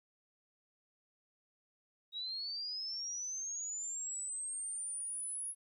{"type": "linear sweep", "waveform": "sine", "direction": "up", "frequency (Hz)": [3781, 10548], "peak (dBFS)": -38, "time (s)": [2.12, 5.55], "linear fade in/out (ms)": 50, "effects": ["13-bit"]}